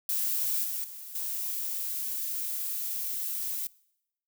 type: noise with level steps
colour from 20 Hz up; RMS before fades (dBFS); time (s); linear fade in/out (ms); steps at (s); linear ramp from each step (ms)
violet; -29 / -33 / -43 / -33; 0.09-3.67; 2; 0.64 / 0.84 / 1.15; 2
effects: noise-tail reverb RT60 0.8 s tail -23 dB re dry